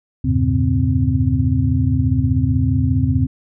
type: tone cluster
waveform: sine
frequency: 79.9 / 96.3 / 111.7 / 136.7 / 259.5 Hz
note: D#2 / G2 / A2 / C#3 / C4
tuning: +47 / -30 / +27 / -24 / -14 cents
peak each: -20 dBFS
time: 0.24-3.27 s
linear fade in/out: 10 ms
effects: none